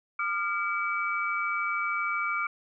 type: tone cluster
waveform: sine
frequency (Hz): 1203 / 1390 / 2290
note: D6 / F6 / D7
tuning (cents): +41 / -9 / -44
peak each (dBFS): -31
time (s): 0.19-2.47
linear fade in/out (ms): 5
effects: none

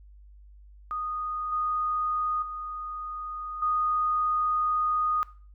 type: tone with level steps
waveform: sine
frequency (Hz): 1237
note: D#6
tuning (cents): -10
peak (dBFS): -29 / -25 / -33 / -23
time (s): 0.91-5.23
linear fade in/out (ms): 0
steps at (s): 1.52 / 2.42 / 3.62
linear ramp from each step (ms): 5
effects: noise-tail reverb RT60 0.4 s tail -18 dB re dry + added 50 Hz sine -48 dBFS peak until 5.54 s

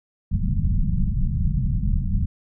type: low-pass noise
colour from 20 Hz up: pink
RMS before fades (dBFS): -21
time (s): 0.31-2.26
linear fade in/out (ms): 10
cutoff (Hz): 200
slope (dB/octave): 48
effects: none

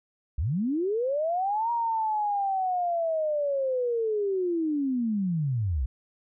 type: linear two-way sweep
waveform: sine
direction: up then down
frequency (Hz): 56.3 to 948 to 56.3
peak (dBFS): -24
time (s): 0.38-5.86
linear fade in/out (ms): 5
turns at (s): 1.71
effects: none

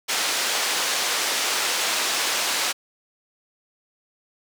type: band-pass noise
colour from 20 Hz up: white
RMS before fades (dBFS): -24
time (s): 0.08-2.73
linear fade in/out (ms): 20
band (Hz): 410 to 6100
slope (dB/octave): 12
effects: none

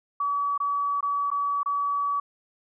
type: tone with dropouts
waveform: sine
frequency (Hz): 1141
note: C#6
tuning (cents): +50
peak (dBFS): -23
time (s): 0.2-2.2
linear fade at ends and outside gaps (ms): 5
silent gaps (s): 0.578-0.601 / 1.008-1.027 / 1.304-1.314 / 1.632-1.659
effects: none

